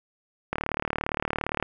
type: click train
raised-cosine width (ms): 0.5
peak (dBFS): -11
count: 42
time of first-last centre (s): 0.53-1.626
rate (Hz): 37.4
effects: none